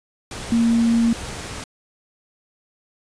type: tone in noise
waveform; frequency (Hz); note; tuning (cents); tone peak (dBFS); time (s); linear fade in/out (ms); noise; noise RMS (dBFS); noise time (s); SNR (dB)
sine; 231.5; A#3; -12; -14; 0.52-1.13; 2; pink; -32; 0.31-1.64; +15
effects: resampled to 22050 Hz